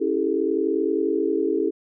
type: chord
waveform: sine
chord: A dominant seventh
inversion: first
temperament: equal with one note detuned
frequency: 277.2 / 329.6 / 399.5 / 440 Hz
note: C#4 / E4 / G4 / A4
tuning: 0 / 0 / +33 / 0 cents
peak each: -28 / -24 / -24 / -26 dBFS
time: 0-1.71 s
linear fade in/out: 20 ms
effects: none